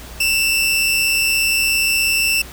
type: tone pair together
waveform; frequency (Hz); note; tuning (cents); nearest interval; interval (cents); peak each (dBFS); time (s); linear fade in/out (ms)
sawtooth; 2657 / 2794; E7 / F7; +13 / 0; minor second; 87; -12 / -19; 0.2-2.42; 5
effects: added 60 Hz sine -37 dBFS peak until 2.52 s + pink hiss -37 dBFS RMS until 2.52 s